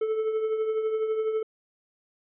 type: tone with tremolo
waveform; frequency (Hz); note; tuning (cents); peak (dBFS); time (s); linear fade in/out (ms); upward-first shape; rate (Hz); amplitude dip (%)
triangle; 438; A4; -8; -20; 0.01-1.43; 5; triangle; 12; 55
effects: resampled to 8000 Hz